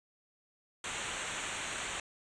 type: noise with comb filter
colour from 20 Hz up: pink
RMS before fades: -38 dBFS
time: 0.84-2 s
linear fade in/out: 2 ms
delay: 0.2 ms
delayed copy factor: -0.8
effects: resampled to 22050 Hz